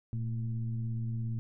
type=tone with frequency modulation; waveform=sine; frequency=115.6 Hz; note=A#2; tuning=14 cents flat; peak=-31 dBFS; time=0.13-1.39 s; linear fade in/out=0 ms; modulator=107 Hz; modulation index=0.6; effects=none